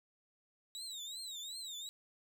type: tone with vibrato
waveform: 30% pulse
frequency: 3825 Hz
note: A#7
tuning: 44 cents sharp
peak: -40 dBFS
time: 0.75-1.89 s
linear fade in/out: 0 ms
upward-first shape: triangle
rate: 2.7 Hz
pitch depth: 180 cents each way
effects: none